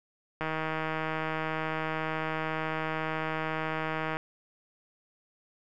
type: click train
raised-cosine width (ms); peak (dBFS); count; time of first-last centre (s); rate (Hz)
0.5; -17; 595; 0.41-4.169; 158
effects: none